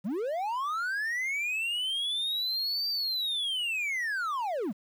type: linear two-way sweep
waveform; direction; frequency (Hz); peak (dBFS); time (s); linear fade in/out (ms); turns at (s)
triangle; up then down; 164.81 to 4699 to 164.81; -27; 0.04-4.73; 20; 2.89
effects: 10-bit